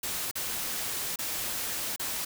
white noise with dropouts, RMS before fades -33 dBFS, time 0.03-2.25 s, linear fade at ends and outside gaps 5 ms, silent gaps 0.313-0.354 / 1.159-1.188 / 1.962-1.995 s, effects none

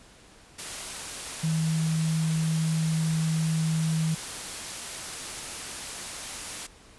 sine tone in noise, 160 Hz, D#3, 49 cents sharp, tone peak -23 dBFS, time 1.43-4.15 s, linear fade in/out 10 ms, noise white, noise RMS -36 dBFS, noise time 0.58-6.67 s, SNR +10 dB, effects pink hiss -53 dBFS RMS until 6.98 s + resampled to 24000 Hz

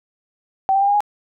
sine tone with pitch steps, 771 / 784.9 / 799.1 / 813.5 / 828.2 Hz, G5 / G5 / G5 / G#5 / G#5, -29 / +2 / +33 / -36 / -5 cents, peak -13 dBFS, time 0.69-1.005 s, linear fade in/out 0 ms, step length 63 ms, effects none

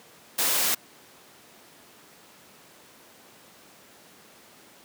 white noise, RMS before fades -24 dBFS, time 0.38-0.75 s, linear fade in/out 10 ms, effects pink hiss -52 dBFS RMS until 4.84 s + high-pass 200 Hz 12 dB/octave

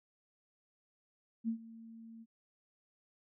sine tone with ADSR envelope, 226.7 Hz, A#3, 48 cents flat, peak -30 dBFS, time 1.44-2.26 s, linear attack 42 ms, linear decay 93 ms, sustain -19 dB, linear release 42 ms, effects none

